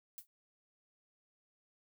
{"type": "noise with exponential decay", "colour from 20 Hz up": "violet", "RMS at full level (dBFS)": -43, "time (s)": [0.18, 0.27], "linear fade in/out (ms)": 0, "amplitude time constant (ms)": 19, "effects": []}